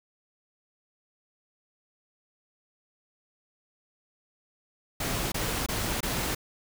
pink noise bursts, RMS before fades -30 dBFS, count 4, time 5-6.349 s, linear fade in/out 5 ms, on 320 ms, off 23 ms, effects none

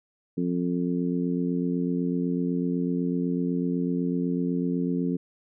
harmonic tone, 88 Hz, F2, 14 cents sharp, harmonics 2 / 3 / 4 / 5, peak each -27 / -27 / -34 / -35 dBFS, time 0.37-5.17 s, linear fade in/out 10 ms, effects none

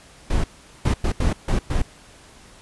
brown noise bursts at uneven times, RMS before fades -19 dBFS, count 6, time 0.3-0.44 / 0.85-0.94 / 1.04-1.12 / 1.2-1.33 / 1.48-1.59 / 1.7-1.82 s, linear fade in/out 5 ms, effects pink hiss -48 dBFS RMS until 2.61 s + resampled to 24000 Hz

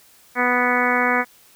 harmonic tone, 246.9 Hz, B3, in tune, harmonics 1 / 2 / 3 / 4 / 5 / 6 / 7 / 8 / 9, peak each -25 / -25 / -25 / -25 / -25 / -25 / -25 / -25 / -25 dBFS, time 0.35-1.25 s, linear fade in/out 50 ms, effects white hiss -52 dBFS RMS until 1.55 s

